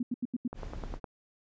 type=tone bursts; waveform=sine; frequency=243.9 Hz; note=B3; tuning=21 cents flat; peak=-28 dBFS; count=5; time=0-0.478 s; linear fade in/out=5 ms; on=30 ms; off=82 ms
type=click train; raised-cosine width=1 ms; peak=-25 dBFS; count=6; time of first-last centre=0.53-1.042 s; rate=9.76 Hz
type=noise; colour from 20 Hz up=brown; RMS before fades=-40 dBFS; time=0.54-1 s; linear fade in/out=50 ms
effects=resampled to 16000 Hz